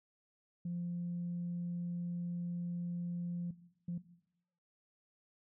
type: tone bursts at uneven times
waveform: sine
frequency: 174 Hz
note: F3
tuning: 6 cents flat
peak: -35 dBFS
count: 2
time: 0.65-3.51 / 3.88-3.98 s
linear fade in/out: 5 ms
effects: noise-tail reverb RT60 0.8 s tail -17 dB re dry + tanh soft clip ceiling -32 dBFS